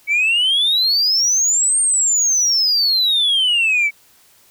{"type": "exponential two-way sweep", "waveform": "sine", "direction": "up then down", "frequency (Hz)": [2248, 8790, 2248], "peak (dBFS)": -11, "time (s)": [0.07, 3.91], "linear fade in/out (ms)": 50, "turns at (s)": 1.8, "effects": ["tanh soft clip ceiling -11 dBFS", "white hiss -52 dBFS RMS until 4.5 s"]}